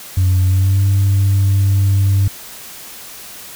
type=tone with pitch glide; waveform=sine; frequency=92.5 to 98 Hz; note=F#2 to G2; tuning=0 to 0 cents; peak=-8 dBFS; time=0.17-2.28 s; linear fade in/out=5 ms; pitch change=+100 cents; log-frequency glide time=0.44-0.82 s; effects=tanh soft clip ceiling -8 dBFS + white hiss -34 dBFS RMS until 3.55 s